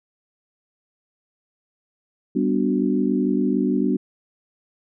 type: chord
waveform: sine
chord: G major seventh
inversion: none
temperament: equal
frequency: 196 / 246.9 / 293.7 / 370 Hz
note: G3 / B3 / D4 / F#4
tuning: 0 / 0 / 0 / 0 cents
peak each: -23 / -22 / -23 / -26 dBFS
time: 2.35-3.97 s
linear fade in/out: 10 ms
effects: none